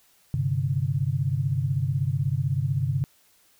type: chord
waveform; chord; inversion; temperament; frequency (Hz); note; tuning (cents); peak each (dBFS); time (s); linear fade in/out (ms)
sine; G suspended fourth; none; equal; 98 / 130.81 / 146.83; G2 / C3 / D3; 0 / 0 / 0; -29 / -25 / -27; 0.34-3.04; 0
effects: white hiss -61 dBFS RMS until 3.59 s